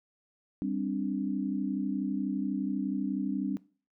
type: chord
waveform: sine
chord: G suspended fourth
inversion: none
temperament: equal with one note detuned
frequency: 197.25 / 261.6 / 293.7 Hz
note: G3 / C4 / D4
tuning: +11 / 0 / 0 cents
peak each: -33 dBFS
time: 0.62-3.57 s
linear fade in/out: 0 ms
effects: noise-tail reverb RT60 0.4 s tail -21 dB re dry